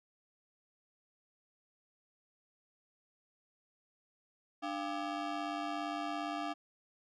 25% pulse ring-modulated tone, 495.4 Hz, B4, 5 cents sharp, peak -29 dBFS, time 4.62-6.54 s, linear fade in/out 20 ms, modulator 199 Hz, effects low-pass 4000 Hz 12 dB/octave

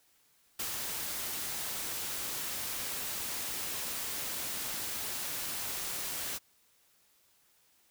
white noise with ADSR envelope, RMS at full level -35 dBFS, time 0.59-6.39 s, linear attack 8 ms, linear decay 86 ms, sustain -2 dB, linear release 26 ms, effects white hiss -68 dBFS RMS until 7.9 s

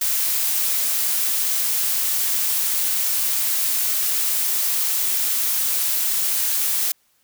blue noise, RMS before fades -21 dBFS, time 0.01-6.92 s, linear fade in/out 5 ms, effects white hiss -63 dBFS RMS until 7.23 s

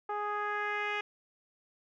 10% pulse tone with low-pass filter sweep, 415.3 Hz, G#4, in tune, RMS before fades -34 dBFS, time 0.09-1.01 s, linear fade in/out 5 ms, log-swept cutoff 1000 to 2700 Hz, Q 2.1, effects none

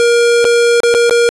square tone with dropouts, 472.8 Hz, A#4, 24 cents sharp, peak -8 dBFS, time 0-1.29 s, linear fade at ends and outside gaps 0 ms, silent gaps 0.444-0.451 / 0.803-0.834 / 0.941-0.948 / 1.096-1.109 s, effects resampled to 24000 Hz

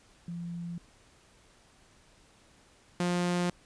sine / sawtooth tone pair in turn, 171.7 / 176.63 Hz, F3 / F3, -29 / +20 cents, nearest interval unison, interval 49 cents, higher second, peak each -35 / -23 dBFS, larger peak second, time 0.28-0.78 / 3-3.5 s, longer neither, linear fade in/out 2 ms, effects pink hiss -61 dBFS RMS until 3.65 s + resampled to 22050 Hz

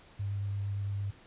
sine tone with vibrato, 100 Hz, G2, 35 cents sharp, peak -31 dBFS, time 0.19-1.11 s, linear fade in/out 10 ms, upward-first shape sine, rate 8.8 Hz, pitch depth 10 cents each way, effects pink hiss -57 dBFS RMS until 1.26 s + resampled to 8000 Hz

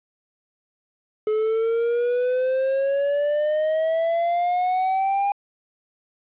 triangle exponential sweep, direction up, 426.8 to 810 Hz, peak -17 dBFS, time 1.27-5.32 s, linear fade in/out 2 ms, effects resampled to 8000 Hz + 9-bit

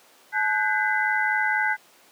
sine tone cluster, 858 / 1488 / 1592 / 2020 Hz, A5 / F#6 / G6 / B6, -44 / +9 / +26 / +39 cents, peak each -26 dBFS, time 0.32-1.77 s, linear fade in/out 50 ms, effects pink hiss -54 dBFS RMS until 2.11 s + high-pass 400 Hz 12 dB/octave

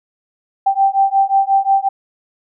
sine beating tone pair, 780 / 785.6 Hz, G5 / G5, -9 / +4 cents, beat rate 5.6 Hz, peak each -14 dBFS, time 0.66-1.89 s, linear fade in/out 10 ms, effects none

